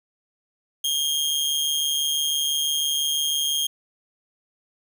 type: tone with amplitude modulation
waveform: sawtooth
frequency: 3234 Hz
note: G#7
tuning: 47 cents flat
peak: -16 dBFS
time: 0.84-3.67 s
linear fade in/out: 5 ms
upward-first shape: sine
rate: 146 Hz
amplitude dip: 50%
effects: none